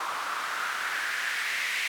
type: noise with band-pass filter sweep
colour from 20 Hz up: white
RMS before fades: -31 dBFS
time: 0-1.88 s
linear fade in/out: 5 ms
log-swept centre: 1100 to 2200 Hz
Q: 3.4
effects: none